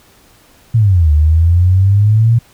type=exponential two-way sweep; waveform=sine; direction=down then up; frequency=118.7 to 73.8 to 118.7 Hz; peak=-6 dBFS; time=0.74-2.39 s; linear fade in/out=10 ms; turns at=1.12 s; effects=pink hiss -47 dBFS RMS until 2.53 s